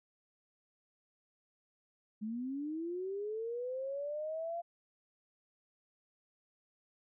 sine linear sweep, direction up, 207.7 to 692 Hz, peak -36 dBFS, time 2.21-4.62 s, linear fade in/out 20 ms, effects none

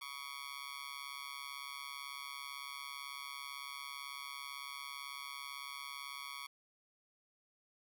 15% pulse tone with amplitude modulation, 1121 Hz, C#6, 19 cents sharp, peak -34 dBFS, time 0.01-6.47 s, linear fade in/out 10 ms, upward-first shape sine, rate 138 Hz, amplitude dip 95%, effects none

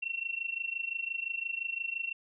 sine tone with amplitude modulation, 2719 Hz, F7, 47 cents flat, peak -29 dBFS, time 0.02-2.13 s, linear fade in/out 10 ms, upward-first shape sine, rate 25.8 Hz, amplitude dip 85%, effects none

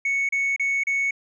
sine tone bursts, 2216 Hz, C#7, 1 cent flat, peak -18 dBFS, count 4, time 0.05-1.109 s, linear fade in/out 5 ms, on 240 ms, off 33 ms, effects tanh soft clip ceiling -19 dBFS

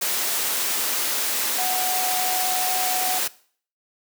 sine tone in noise, 740 Hz, F#5, in tune, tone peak -25 dBFS, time 1.58-3.19 s, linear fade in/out 10 ms, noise white, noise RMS -24 dBFS, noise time 0.01-3.28 s, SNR -4 dB, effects noise-tail reverb RT60 0.5 s tail -20 dB re dry + high-pass 300 Hz 12 dB/octave

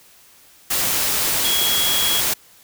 sine tone in noise, 3322 Hz, G#7, in tune, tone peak -20 dBFS, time 1.44-2.21 s, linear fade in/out 10 ms, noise white, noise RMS -20 dBFS, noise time 0.7-2.34 s, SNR -3 dB, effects white hiss -50 dBFS RMS until 2.63 s

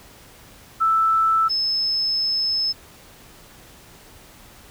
sine tone pair in turn, 1320 / 5213 Hz, E6 / E8, +2 / -20 cents, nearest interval 2 octaves, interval 2378 cents, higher second, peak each -15 / -19 dBFS, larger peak first, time 0.8-1.49 / 1.49-2.73 s, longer second, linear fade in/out 20 ms, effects pink hiss -47 dBFS RMS until 4.7 s

